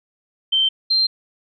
sine tone pair in turn, 3116 / 4159 Hz, G7 / C8, -11 / -11 cents, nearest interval perfect fourth, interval 500 cents, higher second, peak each -14 / -14 dBFS, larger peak neither, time 0.52-0.69 / 0.9-1.07 s, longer neither, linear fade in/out 10 ms, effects none

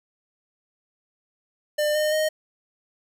square tone with pitch steps, 599 / 609.8 / 620.8 Hz, D5 / D#5 / D#5, +34 / -35 / -4 cents, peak -21 dBFS, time 1.78-2.29 s, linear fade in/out 10 ms, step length 170 ms, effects none

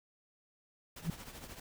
pink noise with tremolo, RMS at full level -46 dBFS, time 0.96-1.6 s, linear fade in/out 5 ms, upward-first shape triangle, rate 13 Hz, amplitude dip 70%
sine tone with exponential growth, 165.5 Hz, E3, 7 cents sharp, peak -26 dBFS, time 0.99-1.1 s, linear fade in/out 2 ms, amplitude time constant 22 ms
effects none

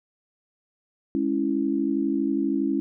sine chord, C# minor, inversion second, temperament equal, 207.7 / 277.2 / 329.6 Hz, G#3 / C#4 / E4, 0 / 0 / 0 cents, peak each -29 / -24 / -26 dBFS, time 1.15-2.8 s, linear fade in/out 0 ms, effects none

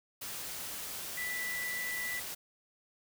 sine tone in noise, 1975.5 Hz, B6, in tune, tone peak -35 dBFS, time 1.17-2.2 s, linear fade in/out 10 ms, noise white, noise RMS -41 dBFS, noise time 0.21-2.35 s, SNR +3 dB, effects none

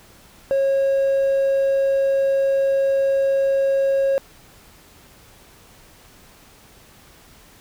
triangle tone, 545 Hz, C#5, 29 cents flat, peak -13 dBFS, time 0.51-4.18 s, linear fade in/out 0 ms, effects tanh soft clip ceiling -10 dBFS + pink hiss -49 dBFS RMS until 7.6 s

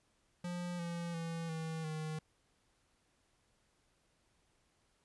square tone with pitch steps, 176.1 / 170.89 / 165.83 / 160.93 / 156.16 Hz, F3 / F3 / E3 / E3 / D#3, +15 / -37 / +11 / -41 / +7 cents, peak -39 dBFS, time 0.44-2.19 s, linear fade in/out 5 ms, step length 350 ms, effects pink hiss -75 dBFS RMS until 5.04 s + resampled to 24000 Hz

